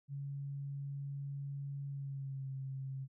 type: tone with pitch glide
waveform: sine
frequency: 140.1 to 134.24 Hz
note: C#3 to C3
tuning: +19 to +45 cents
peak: -39 dBFS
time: 0.08-3.08 s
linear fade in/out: 50 ms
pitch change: -74 cents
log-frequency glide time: 1.88-2.49 s
effects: none